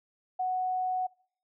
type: tone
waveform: sine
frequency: 740 Hz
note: F#5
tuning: in tune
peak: -27 dBFS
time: 0.39-1.07 s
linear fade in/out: 10 ms
effects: noise-tail reverb RT60 0.6 s tail -25 dB re dry